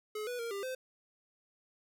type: tone with pitch steps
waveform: square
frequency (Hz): 426.2 / 490.6 / 465 / 398.2 / 516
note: G#4 / B4 / A#4 / G4 / C5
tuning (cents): +45 / -12 / -4 / +27 / -24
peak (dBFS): -37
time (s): 0.15-0.75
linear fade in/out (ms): 5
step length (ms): 120
effects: none